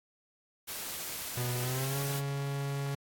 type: noise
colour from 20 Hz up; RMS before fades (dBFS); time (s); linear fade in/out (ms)
white; -39; 0.67-2.21; 20
type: tone with pitch glide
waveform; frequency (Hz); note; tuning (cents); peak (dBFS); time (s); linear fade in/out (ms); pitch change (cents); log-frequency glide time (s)
45% pulse; 123.1 to 139.78; B2 to C#3; -5 to +15; -32; 1.37-2.95; 5; +220; 1.59-1.98
effects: AAC 64 kbps